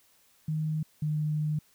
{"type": "tone pair in turn", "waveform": "sine", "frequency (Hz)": [155.56, 152.18], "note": ["D#3", "D#3"], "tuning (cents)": [0, -38], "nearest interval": "unison", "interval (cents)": 38, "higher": "first", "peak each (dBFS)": [-27, -26], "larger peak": "second", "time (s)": [[0.48, 0.83], [1.02, 1.59]], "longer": "second", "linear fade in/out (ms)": 5, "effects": ["white hiss -64 dBFS RMS until 1.74 s"]}